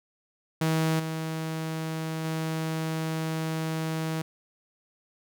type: tone with level steps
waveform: sawtooth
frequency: 160 Hz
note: D#3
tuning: 49 cents sharp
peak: -19 / -26 / -24 dBFS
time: 0.61-4.22 s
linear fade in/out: 5 ms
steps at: 0.99 / 2.24 s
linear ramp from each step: 10 ms
effects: none